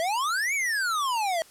square exponential two-way sweep, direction up then down, 634 to 2336 to 634 Hz, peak -25 dBFS, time 0-1.42 s, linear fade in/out 0 ms, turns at 0.54 s, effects white hiss -53 dBFS RMS until 1.5 s + low-pass 12000 Hz 12 dB/octave

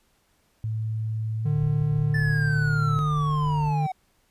sine tone with pitch glide, 110 to 115.14 Hz, A2 to A#2, 0 to -21 cents, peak -25 dBFS, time 0.64-2.99 s, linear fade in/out 0 ms, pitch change +79 cents, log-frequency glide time 1.37-1.62 s
triangle tone, 150 Hz, D3, 37 cents sharp, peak -20 dBFS, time 1.45-3.87 s, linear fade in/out 10 ms
pink low-pass noise, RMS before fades -39 dBFS, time 1.55-3.72 s, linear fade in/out 10 ms, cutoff 130 Hz, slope 48 dB/octave
triangle linear sweep, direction down, 1767 to 740 Hz, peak -25 dBFS, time 2.14-3.92 s, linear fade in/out 5 ms
effects pink hiss -66 dBFS RMS until 4.3 s + resampled to 32000 Hz

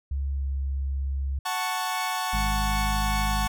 sine tone with pitch glide, 69 to 68.13 Hz, C#2 to C#2, -7 to -29 cents, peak -25 dBFS, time 0.11-1.39 s, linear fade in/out 5 ms, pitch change -22 cents, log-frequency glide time 0.34-0.44 s
sawtooth chord, F# minor, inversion none, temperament equal, 740 / 880 / 1108.7 Hz, F#5 / A5 / C#6, 0 / 0 / 0 cents, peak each -27 dBFS, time 1.45-3.48 s, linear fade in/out 10 ms
harmonic tone, 51.91 Hz, G#1, in tune, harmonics 1 / 2 / 3 / 4, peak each -25 / -38 / -38 / -34 dBFS, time 2.33-3.47 s, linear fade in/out 5 ms
effects none

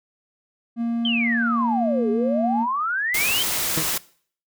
triangle tone, 233.1 Hz, A#3, in tune, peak -19 dBFS, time 0.76-2.67 s, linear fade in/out 50 ms
sine exponential two-way sweep, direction down then up, 3200 to 405.1 to 3200 Hz, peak -21 dBFS, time 1.05-3.43 s, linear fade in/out 2 ms, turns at 2.1 s
white noise, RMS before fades -24 dBFS, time 3.14-3.98 s, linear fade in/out 5 ms
20% pulse tone with exponential decay, 159.2 Hz, D#3, 40 cents sharp, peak -15 dBFS, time 3.77-3.91 s, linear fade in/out 2 ms, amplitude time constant 29 ms
effects noise-tail reverb RT60 0.5 s tail -20 dB re dry

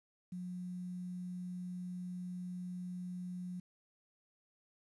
sine tone with quantisation, 180 Hz, F#3, 47 cents flat, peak -40 dBFS, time 0.32-3.6 s, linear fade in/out 5 ms, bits 11, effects resampled to 24000 Hz

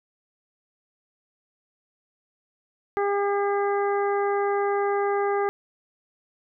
harmonic tone, 403.2 Hz, G4, 49 cents sharp, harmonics 1 / 2 / 3 / 4 / 5, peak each -23 / -27 / -31 / -36 / -38 dBFS, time 2.97-5.49 s, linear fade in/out 0 ms, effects none

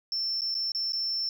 sine tone with dropouts, 5370 Hz, E8, 31 cents sharp, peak -26 dBFS, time 0.12-1.29 s, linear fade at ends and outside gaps 1 ms, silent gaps 0.409-0.418 / 0.543-0.55 / 0.719-0.748 / 0.922-0.932 s, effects tanh soft clip ceiling -23 dBFS + 10-bit

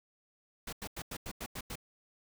pink noise bursts, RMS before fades -41 dBFS, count 8, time 0.67-1.756 s, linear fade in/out 5 ms, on 57 ms, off 90 ms, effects none

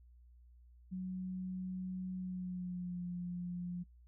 sine tone with pitch glide, 185 to 176.85 Hz, F#3 to F3, 0 to +22 cents, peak -38 dBFS, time 0.91-3.84 s, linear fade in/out 20 ms, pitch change -78 cents, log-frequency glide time 2.15-3.04 s, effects noise-tail reverb RT60 0.1 s tail -25 dB re dry + added 60 Hz sine -58 dBFS peak until 4.07 s

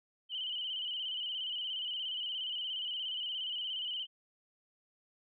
sine tone with vibrato, 3012 Hz, F#7, 30 cents sharp, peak -35 dBFS, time 0.29-4.07 s, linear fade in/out 50 ms, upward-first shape square, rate 17 Hz, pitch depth 50 cents each way, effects none

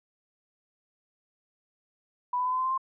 sine tone with pitch steps, 987.8 / 998.7 / 1009.7 / 1020.9 / 1032.1 / 1043.5 / 1055 Hz, B5 / B5 / B5 / C6 / C6 / C6 / C6, 0 / +19 / +38 / -43 / -24 / -5 / +14 cents, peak -25 dBFS, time 2.33-2.778 s, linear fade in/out 5 ms, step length 64 ms, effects none

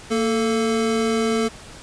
square tone pair together, 229.5 / 440.6 Hz, A#3 / A4, -27 / +2 cents, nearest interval major seventh, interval 1129 cents, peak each -22 / -22 dBFS, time 0.1-1.49 s, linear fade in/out 20 ms, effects pink hiss -41 dBFS RMS until 1.82 s + resampled to 22050 Hz

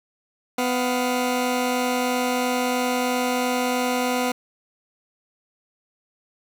15% pulse tone pair together, 250 / 707 Hz, B3 / F5, +21 / +21 cents, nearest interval octave + tritone, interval 1800 cents, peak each -15 / -24 dBFS, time 0.58-4.32 s, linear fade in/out 5 ms, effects none

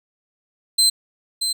30% pulse tone with echo, 4100 Hz, C8, 36 cents flat, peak -10 dBFS, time 0.78-0.9 s, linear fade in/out 10 ms, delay 630 ms, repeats 1, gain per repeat -7 dB, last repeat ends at 1.53 s, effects none

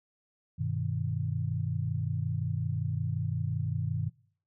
sine chord, G augmented, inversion none, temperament equal, 98 / 123.47 / 155.56 Hz, G2 / B2 / D#3, 0 / 0 / 0 cents, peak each -33 dBFS, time 0.58-4.1 s, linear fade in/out 20 ms, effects noise-tail reverb RT60 0.5 s tail -22 dB re dry

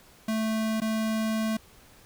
square tone with dropouts, 220 Hz, A3, in tune, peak -26 dBFS, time 0.28-1.57 s, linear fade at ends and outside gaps 5 ms, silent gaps 0.803-0.817 s, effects pink hiss -55 dBFS RMS until 2.05 s

